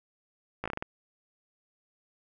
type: slowing click train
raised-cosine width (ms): 0.5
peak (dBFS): -18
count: 7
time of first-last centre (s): 0.64-0.825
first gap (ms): 16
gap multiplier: 1.26
effects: none